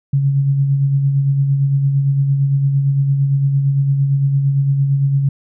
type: tone with tremolo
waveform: sine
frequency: 138.59 Hz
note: C#3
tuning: in tune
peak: -10 dBFS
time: 0.13-5.29 s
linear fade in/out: 5 ms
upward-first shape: sine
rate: 8.8 Hz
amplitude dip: 40%
effects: none